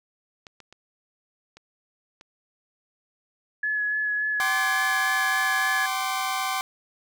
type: clicks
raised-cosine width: 0.2 ms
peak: -25 / -29 / -30 / -29 / -29 dBFS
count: 5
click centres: 0.468 / 0.603 / 0.726 / 1.57 / 2.211 s
type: tone with vibrato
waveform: sine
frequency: 1700 Hz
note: G#6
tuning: 40 cents sharp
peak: -23 dBFS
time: 3.63-5.86 s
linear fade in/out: 5 ms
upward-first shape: sine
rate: 3.5 Hz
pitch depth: 15 cents each way
type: chord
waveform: sawtooth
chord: G suspended fourth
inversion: none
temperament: equal with one note detuned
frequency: 765.2 / 1046.5 / 1174.7 Hz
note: G5 / C6 / D6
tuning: -42 / 0 / 0 cents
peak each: -25 / -26 / -27 dBFS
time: 4.4-6.61 s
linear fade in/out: 0 ms
effects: none